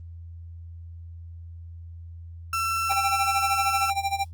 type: tone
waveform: 35% pulse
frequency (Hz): 1341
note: E6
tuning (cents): +29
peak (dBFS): -22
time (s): 2.53-3.9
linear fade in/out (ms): 2
type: tone with tremolo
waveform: square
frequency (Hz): 790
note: G5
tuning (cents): +13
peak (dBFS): -22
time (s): 2.89-4.25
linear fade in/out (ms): 20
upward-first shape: sine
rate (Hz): 13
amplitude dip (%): 85
effects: added 84 Hz sine -38 dBFS peak until 4.33 s + Opus 24 kbps